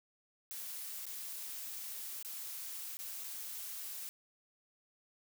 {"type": "noise with dropouts", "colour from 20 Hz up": "blue", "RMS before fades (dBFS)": -44, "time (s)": [0.51, 4.09], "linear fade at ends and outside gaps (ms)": 0, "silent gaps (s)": [[1.055, 1.065], [2.227, 2.248], [2.97, 2.99], [3.238, 3.242]], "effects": []}